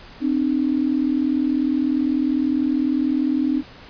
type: tone pair together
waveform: sine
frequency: 261.6 / 301.6 Hz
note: C4 / D4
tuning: 0 / +46 cents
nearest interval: major second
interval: 246 cents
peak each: -20 dBFS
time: 0.2-3.63 s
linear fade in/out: 50 ms
effects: pink hiss -43 dBFS RMS until 3.89 s + resampled to 11025 Hz